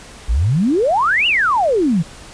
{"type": "exponential two-way sweep", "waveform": "sine", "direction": "up then down", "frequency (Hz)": [48.73, 2980, 150.1], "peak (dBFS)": -12, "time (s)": [0.28, 2.03], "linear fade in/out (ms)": 20, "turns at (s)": 1.27, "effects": ["pink hiss -38 dBFS RMS until 2.33 s", "resampled to 22050 Hz"]}